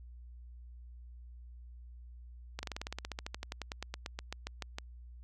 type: slowing click train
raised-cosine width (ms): 0.2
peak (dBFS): -21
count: 26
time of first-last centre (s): 2.59-4.785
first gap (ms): 40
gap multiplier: 1.06
effects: added 60 Hz sine -48 dBFS peak until 5.23 s